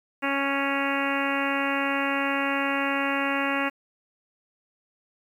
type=harmonic tone; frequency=277.2 Hz; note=C#4; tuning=in tune; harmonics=1 / 2 / 3 / 4 / 5 / 6 / 7 / 8 / 9 / 10; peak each=-29 / -32 / -33 / -32 / -33 / -33 / -33 / -35 / -35 / -34 dBFS; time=0.22-3.7 s; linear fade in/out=20 ms; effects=9-bit